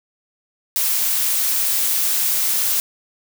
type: noise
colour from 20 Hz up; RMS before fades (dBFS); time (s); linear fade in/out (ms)
blue; -19; 0.76-2.8; 0
effects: none